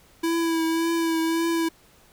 square tone with vibrato, 329.5 Hz, E4, 1 cent flat, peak -22 dBFS, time 0.23-1.69 s, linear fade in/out 10 ms, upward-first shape triangle, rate 1.8 Hz, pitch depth 29 cents each way, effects pink hiss -56 dBFS RMS until 2.12 s

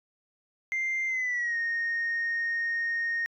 sine tone with pitch glide, 2093 to 1853.9 Hz, C7 to A#6, 0 to -10 cents, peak -25 dBFS, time 0.72-3.26 s, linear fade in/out 0 ms, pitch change -210 cents, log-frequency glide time 1.07-1.57 s, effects tanh soft clip ceiling -24 dBFS

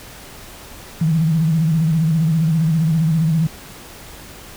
sine tone with vibrato, 160.5 Hz, E3, 46 cents flat, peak -13 dBFS, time 1.01-3.47 s, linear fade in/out 5 ms, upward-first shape sine, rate 15 Hz, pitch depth 84 cents each way, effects pink hiss -38 dBFS RMS until 4.56 s

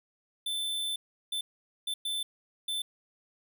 square tone bursts at uneven times, 3532 Hz, A7, 6 cents sharp, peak -31 dBFS, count 5, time 0.46-0.96 / 1.32-1.41 / 1.87-1.94 / 2.05-2.23 / 2.68-2.82 s, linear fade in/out 5 ms, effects 11-bit

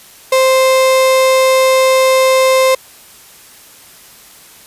35% pulse tone, 523.3 Hz, C5, in tune, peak -6 dBFS, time 0.32-2.75 s, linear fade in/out 5 ms, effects white hiss -40 dBFS RMS until 4.66 s + resampled to 32000 Hz

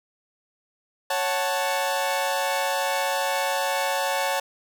sawtooth chord, F# minor, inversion second, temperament equal, 554.4 / 740 / 880 Hz, C#5 / F#5 / A5, 0 / 0 / 0 cents, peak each -23 / -25 / -23 dBFS, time 1.1-4.4 s, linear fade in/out 5 ms, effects none

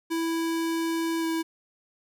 square tone with pitch glide, 329.6 to 326.6 Hz, E4 to E4, 0 to -16 cents, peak -26 dBFS, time 0.1-1.43 s, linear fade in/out 20 ms, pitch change -16 cents, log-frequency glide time 1.2-1.25 s, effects none

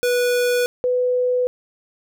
square / sine tone pair in turn, 490 / 498.3 Hz, B4 / B4, -14 / +15 cents, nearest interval unison, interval 29 cents, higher second, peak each -17 / -16 dBFS, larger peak second, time 0.03-0.66 / 0.84-1.47 s, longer neither, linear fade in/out 0 ms, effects none

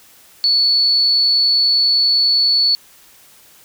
sine tone, 4435 Hz, C#8, in tune, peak -11 dBFS, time 0.44-2.75 s, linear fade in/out 0 ms, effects white hiss -47 dBFS RMS until 3.64 s

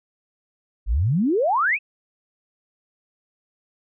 sine exponential sweep, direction up, 45.28 to 2682 Hz, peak -17 dBFS, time 0.86-1.79 s, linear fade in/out 50 ms, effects none

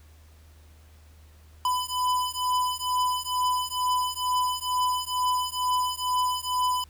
square beating tone pair, 1000 / 1002.2 Hz, B5 / B5, +21 / +25 cents, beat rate 2.2 Hz, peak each -28 dBFS, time 1.65-6.84 s, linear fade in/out 2 ms, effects added 77 Hz sine -50 dBFS peak until 6.89 s + pink hiss -60 dBFS RMS until 6.89 s

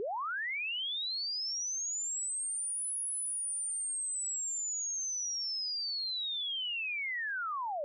sine linear two-way sweep, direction up then down, 376 to 10420 to 554 Hz, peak -33 dBFS, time 0-7.84 s, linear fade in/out 0 ms, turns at 2.99 s, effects none

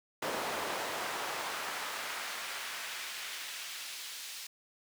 brown noise with high-pass filter sweep, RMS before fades -39 dBFS, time 0.22-4.47 s, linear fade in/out 5 ms, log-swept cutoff 580 to 3900 Hz, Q 0.86, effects none

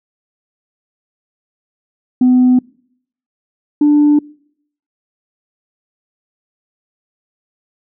sine tone pair in turn, 251.8 / 294.9 Hz, B3 / D4, +34 / +7 cents, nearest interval minor third, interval 273 cents, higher second, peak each -5 dBFS, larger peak neither, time 2.21-2.59 / 3.81-4.19 s, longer neither, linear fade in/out 5 ms, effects noise-tail reverb RT60 0.7 s tail -26 dB re dry + tanh soft clip ceiling -4 dBFS

